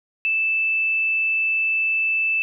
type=tone; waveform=sine; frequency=2637 Hz; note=E7; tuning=in tune; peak=-18 dBFS; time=0.25-2.42 s; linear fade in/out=0 ms; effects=none